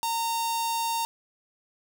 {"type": "tone with notch filter", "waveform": "sawtooth", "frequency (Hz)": 920, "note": "A#5", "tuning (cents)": -23, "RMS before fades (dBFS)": -28, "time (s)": [0.03, 1.05], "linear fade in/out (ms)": 0, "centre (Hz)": 1900, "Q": 0.97, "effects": []}